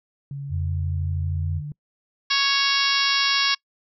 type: tone with pitch glide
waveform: sine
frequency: 140 to 147.39 Hz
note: C#3 to D3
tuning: +18 to +7 cents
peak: -29 dBFS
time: 0.31-1.72 s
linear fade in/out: 2 ms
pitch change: +89 cents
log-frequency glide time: 1.23-1.59 s
type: tone with vibrato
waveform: sine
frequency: 87.31 Hz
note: F2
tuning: in tune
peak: -23 dBFS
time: 0.49-1.62 s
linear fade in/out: 50 ms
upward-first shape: sine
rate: 5.2 Hz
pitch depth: 13 cents each way
type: harmonic tone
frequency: 554.4 Hz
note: C#5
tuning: in tune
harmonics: 2 / 3 / 4 / 5 / 6 / 7 / 8 / 9 / 10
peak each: -27 / -27 / -27 / -27 / -27 / -27 / -27 / -27 / -27 dBFS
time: 2.3-3.55 s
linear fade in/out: 10 ms
effects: noise-tail reverb RT60 0.1 s tail -26 dB re dry